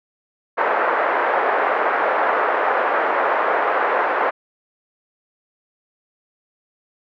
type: band-pass noise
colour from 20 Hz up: pink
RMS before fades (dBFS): -19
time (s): 0.57-4.31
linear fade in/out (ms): 20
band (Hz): 480 to 1700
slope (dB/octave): 24
effects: none